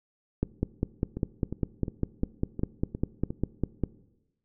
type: two click trains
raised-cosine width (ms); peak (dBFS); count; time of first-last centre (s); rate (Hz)
3; -12 / -20; 18 / 7; 0.43-3.837 / 1.17-3.305; 4.99 / 2.81
effects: noise-tail reverb RT60 1.0 s tail -20 dB re dry